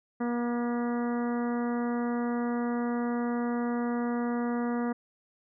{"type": "harmonic tone with a mistuned harmonic", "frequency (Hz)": 239.2, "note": "A#3", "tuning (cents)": 45, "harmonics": [1, 2, 3, 4, 5, 6, 7, 8], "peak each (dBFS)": [-28, -35, -39, -42, -42, -46, -48, -48], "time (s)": [0.2, 4.93], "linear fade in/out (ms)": 10, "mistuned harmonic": 8, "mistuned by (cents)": 22, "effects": []}